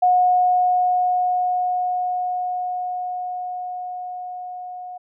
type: tone with level ramp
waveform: sine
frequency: 726 Hz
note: F#5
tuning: 33 cents flat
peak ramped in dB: -12 to -31 dBFS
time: 0.02-4.98 s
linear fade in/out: 10 ms
effects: none